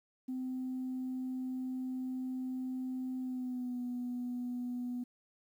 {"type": "tone with pitch glide", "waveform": "sine", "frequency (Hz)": [257, 246], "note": ["C4", "B3"], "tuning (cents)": [-31, -7], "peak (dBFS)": -34, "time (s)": [0.28, 5.04], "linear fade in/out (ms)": 10, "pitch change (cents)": -76, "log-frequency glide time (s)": [3.19, 3.8], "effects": ["tanh soft clip ceiling -32 dBFS", "11-bit"]}